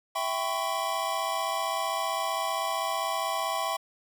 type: chord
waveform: square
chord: C# half-diminished seventh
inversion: first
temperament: equal with one note detuned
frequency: 659.3 / 784 / 1013.2 / 1108.7 Hz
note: E5 / G5 / B5 / C#6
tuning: 0 / 0 / +44 / 0 cents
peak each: -34 dBFS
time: 0.15-3.77 s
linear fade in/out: 10 ms
effects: none